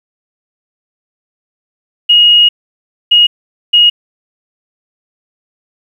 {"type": "tone bursts at uneven times", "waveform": "sine", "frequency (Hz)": 2878, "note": "F#7", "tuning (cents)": -49, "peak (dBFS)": -3, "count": 3, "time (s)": [[2.09, 2.49], [3.11, 3.27], [3.73, 3.9]], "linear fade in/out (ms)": 10, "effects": ["7-bit"]}